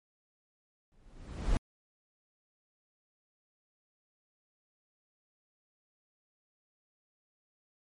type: noise with exponential growth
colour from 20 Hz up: brown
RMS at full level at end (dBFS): -26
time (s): 0.92-1.57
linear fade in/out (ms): 0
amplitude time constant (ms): 140
effects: MP3 48 kbps